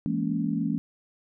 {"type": "chord", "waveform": "sine", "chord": "A# half-diminished seventh", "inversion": "second", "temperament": "just", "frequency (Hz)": [167.82, 209.8, 233.1, 279.7], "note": ["E3", "G#3", "A#3", "C#4"], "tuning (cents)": [31, 18, 0, 16], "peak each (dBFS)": -30, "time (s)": [0.06, 0.78], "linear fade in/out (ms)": 0, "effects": []}